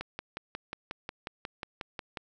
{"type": "click train", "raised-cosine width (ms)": 0.3, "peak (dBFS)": -20, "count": 13, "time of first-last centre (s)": [0.01, 2.172], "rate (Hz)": 5.55, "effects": []}